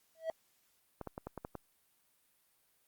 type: tone with exponential growth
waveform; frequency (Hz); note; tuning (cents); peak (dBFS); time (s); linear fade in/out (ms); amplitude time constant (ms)
triangle; 648; E5; -30; -28; 0.15-0.3; 1; 32
type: clicks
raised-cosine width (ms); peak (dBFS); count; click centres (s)
1; -27; 7; 1.013 / 1.073 / 1.179 / 1.27 / 1.377 / 1.449 / 1.553
effects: white hiss -73 dBFS RMS until 2.87 s + Opus 48 kbps